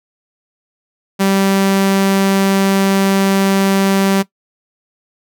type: tone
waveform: sawtooth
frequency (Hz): 194.8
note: G3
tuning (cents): -11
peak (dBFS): -7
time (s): 1.19-4.23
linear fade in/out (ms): 20
effects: noise-tail reverb RT60 0.1 s tail -18 dB re dry